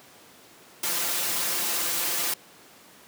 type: noise with comb filter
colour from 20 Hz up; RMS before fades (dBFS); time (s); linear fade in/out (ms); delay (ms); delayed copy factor
white; -27; 0.83-2.34; 5; 5.8; +0.7
effects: pink hiss -51 dBFS RMS until 3.07 s + high-pass 200 Hz 12 dB/octave